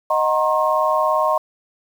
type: chord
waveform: sine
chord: C half-diminished seventh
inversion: first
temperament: equal with one note detuned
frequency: 622.3 / 740 / 932.3 / 1072.8 Hz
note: Eb5 / Gb5 / Bb5 / C6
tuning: 0 / 0 / 0 / +43 cents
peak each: -19 / -25 / -22 / -19 dBFS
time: 0.1-1.38 s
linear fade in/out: 5 ms
effects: 7-bit